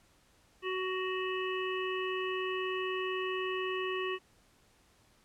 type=harmonic tone with a mistuned harmonic; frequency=373 Hz; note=F#4; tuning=14 cents sharp; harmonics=1 / 3 / 5 / 7 / 8; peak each=-34 / -39 / -41 / -42 / -43 dBFS; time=0.62-4.19 s; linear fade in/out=50 ms; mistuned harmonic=8; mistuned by=-26 cents; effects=pink hiss -66 dBFS RMS until 5.24 s + low-pass 11000 Hz 12 dB/octave